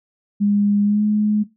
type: tone with pitch glide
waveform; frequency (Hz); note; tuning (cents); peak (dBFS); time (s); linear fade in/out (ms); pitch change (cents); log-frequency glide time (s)
sine; 204.2 to 210.8; G#3 to G#3; -29 to +26; -14; 0.4-1.44; 20; +55; 0.83-1.03
effects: noise-tail reverb RT60 0.2 s tail -17 dB re dry